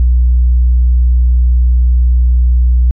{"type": "tone", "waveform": "sine", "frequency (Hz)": 61, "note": "B1", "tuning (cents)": -21, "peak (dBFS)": -4, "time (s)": [0, 2.91], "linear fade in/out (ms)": 0, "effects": ["tanh soft clip ceiling -3 dBFS"]}